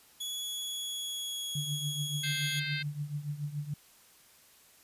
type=tone with pitch glide; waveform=sawtooth; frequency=3381 to 3336 Hz; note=G#7 to G#7; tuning=+30 to +7 cents; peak=-32 dBFS; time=0.2-2.6 s; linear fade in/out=10 ms; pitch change=-23 cents; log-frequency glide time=0.35-1.52 s
type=tone with tremolo; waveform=sine; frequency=146.83 Hz; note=D3; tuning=in tune; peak=-30 dBFS; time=1.55-3.74 s; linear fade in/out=5 ms; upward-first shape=triangle; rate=7 Hz; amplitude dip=85%
type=harmonic tone; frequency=523.3 Hz; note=C5; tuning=in tune; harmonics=3 / 4 / 5 / 6 / 7 / 8 / 9; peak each=-39 / -38 / -41 / -45 / -41 / -44 / -45 dBFS; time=2.23-2.83 s; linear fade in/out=10 ms
effects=white hiss -60 dBFS RMS until 4.83 s + resampled to 32000 Hz

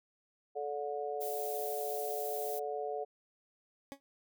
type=harmonic tone; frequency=145.1 Hz; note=D3; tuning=21 cents flat; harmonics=3 / 4 / 5; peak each=-38 / -41 / -39 dBFS; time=0.55-3.05 s; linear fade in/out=20 ms
type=noise; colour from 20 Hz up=violet; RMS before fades=-43 dBFS; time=1.2-2.6 s; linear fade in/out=20 ms
type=tone with exponential decay; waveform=20% pulse; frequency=277.2 Hz; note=C#4; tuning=in tune; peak=-34 dBFS; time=3.92-4 s; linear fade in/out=0 ms; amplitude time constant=17 ms
effects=none

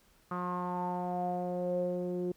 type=tone with low-pass filter sweep; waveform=sawtooth; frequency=178.9 Hz; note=F3; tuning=42 cents sharp; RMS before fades=-34 dBFS; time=0.31-2.32 s; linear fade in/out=5 ms; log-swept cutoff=1200 to 400 Hz; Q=7.6; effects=pink hiss -66 dBFS RMS until 2.36 s

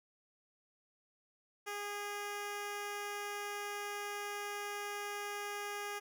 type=tone; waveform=10% pulse; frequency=410 Hz; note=G#4; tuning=22 cents flat; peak=-31 dBFS; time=1.66-6 s; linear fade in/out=20 ms; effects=none

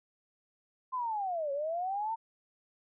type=linear two-way sweep; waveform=sine; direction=down then up; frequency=1046.5 to 546 to 920 Hz; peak=-31 dBFS; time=0.92-2.16 s; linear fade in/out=20 ms; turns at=1.52 s; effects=none

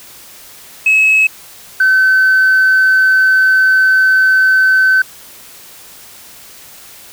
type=tone pair in turn; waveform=sine; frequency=2576 / 1528.4 Hz; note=E7 / G6; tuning=-41 / -44 cents; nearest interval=major sixth; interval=903 cents; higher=first; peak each=-5 dBFS; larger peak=neither; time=0.86-1.27 / 1.8-5.02 s; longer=second; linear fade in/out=5 ms; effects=tanh soft clip ceiling -4 dBFS + white hiss -37 dBFS RMS until 7.12 s

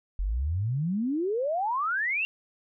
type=exponential sweep; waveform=sine; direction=up; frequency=42.77 to 2805 Hz; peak=-25 dBFS; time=0.19-2.25 s; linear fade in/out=0 ms; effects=none

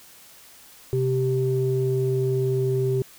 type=tone pair together; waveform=sine; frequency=130 / 389.6 Hz; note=C3 / G4; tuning=-11 / -11 cents; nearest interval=octave + perfect fifth; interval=1900 cents; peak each=-22 dBFS; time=0.93-3.02 s; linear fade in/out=0 ms; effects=tanh soft clip ceiling -12 dBFS + white hiss -49 dBFS RMS until 3.18 s

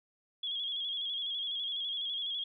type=tone with vibrato; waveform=sine; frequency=3322 Hz; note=G#7; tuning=in tune; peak=-33 dBFS; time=0.43-2.44 s; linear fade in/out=5 ms; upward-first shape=square; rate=12 Hz; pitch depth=41 cents each way; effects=none

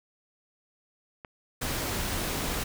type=click; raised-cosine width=0.5 ms; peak=-27 dBFS; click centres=1.248 s
type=noise; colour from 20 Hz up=pink; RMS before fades=-31 dBFS; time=1.61-2.64 s; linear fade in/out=10 ms
effects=none

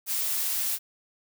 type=noise; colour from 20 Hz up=blue; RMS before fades=-28 dBFS; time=0.06-0.79 s; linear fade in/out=50 ms; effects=none

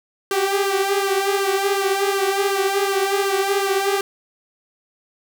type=tone with flanger; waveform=sawtooth; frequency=393.2 Hz; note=G4; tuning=5 cents sharp; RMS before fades=-20 dBFS; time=0.31-4.01 s; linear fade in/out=2 ms; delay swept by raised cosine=0.65 to 6.35 ms; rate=2.7 Hz; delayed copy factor=+0.6; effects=7-bit

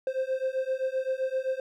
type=beating tone pair; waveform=triangle; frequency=520 / 527.7 Hz; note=C5 / C5; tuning=-11 / +15 cents; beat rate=7.7 Hz; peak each=-28 dBFS; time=0.07-1.6 s; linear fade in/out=2 ms; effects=none

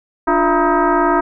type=tone with frequency modulation; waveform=sine; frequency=294.2 Hz; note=D4; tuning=3 cents sharp; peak=-11 dBFS; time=0.27-1.21 s; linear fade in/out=10 ms; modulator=323 Hz; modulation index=3.6; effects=none

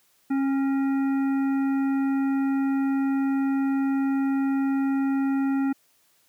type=harmonic tone with a mistuned harmonic; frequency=271.9 Hz; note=C#4; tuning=33 cents flat; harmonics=1 / 3 / 5 / 7 / 9; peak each=-21 / -36 / -39 / -44 / -49 dBFS; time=0.3-5.73 s; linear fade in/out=10 ms; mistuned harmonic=5; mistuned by=+35 cents; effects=white hiss -64 dBFS RMS until 6.28 s + high-pass 80 Hz 12 dB/octave

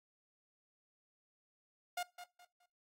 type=tone with echo; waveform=sawtooth; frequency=712 Hz; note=F5; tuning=33 cents sharp; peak=-33 dBFS; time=1.97-2.03 s; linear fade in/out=5 ms; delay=210 ms; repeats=3; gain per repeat=-11 dB; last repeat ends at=2.66 s; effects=noise-tail reverb RT60 0.3 s tail -22 dB re dry + AAC 48 kbps

